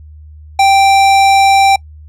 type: tone with hard clipping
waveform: sine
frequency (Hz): 784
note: G5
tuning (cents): 0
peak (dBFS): -7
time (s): 0.59-1.76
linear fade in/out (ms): 5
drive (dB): 16
effects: noise-tail reverb RT60 0.1 s tail -25 dB re dry + added 76 Hz sine -32 dBFS peak until 2.08 s